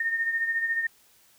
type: beating tone pair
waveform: sine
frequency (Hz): 1829 / 1843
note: A#6 / A#6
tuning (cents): -33 / -20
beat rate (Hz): 14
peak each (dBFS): -25 / -33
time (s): 0-0.87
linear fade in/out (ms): 5
effects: white hiss -60 dBFS RMS until 1.38 s